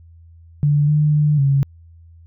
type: tone with pitch steps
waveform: sine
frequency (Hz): 146.3 / 150.3 / 149.4 / 138.3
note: D3 / D3 / D3 / C#3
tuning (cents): -6 / +40 / +30 / -4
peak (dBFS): -12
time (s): 0.63-1.63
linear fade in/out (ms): 0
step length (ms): 250
effects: added 83 Hz sine -42 dBFS peak until 2.26 s